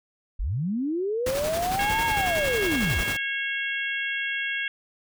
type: linear two-way sweep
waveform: sine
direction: up then down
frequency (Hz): 30.9 to 930 to 30.9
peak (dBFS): -24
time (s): 0.39-3.02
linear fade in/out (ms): 10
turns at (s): 2.05
type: noise with tremolo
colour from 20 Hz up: pink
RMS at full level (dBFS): -30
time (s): 1.26-3.17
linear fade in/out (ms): 5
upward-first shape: square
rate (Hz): 11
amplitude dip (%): 40
type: harmonic tone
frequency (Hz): 547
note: C#5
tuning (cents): -23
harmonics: 3 / 4 / 5 / 6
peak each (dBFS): -29 / -31 / -33 / -35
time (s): 1.79-4.68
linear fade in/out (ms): 2
effects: none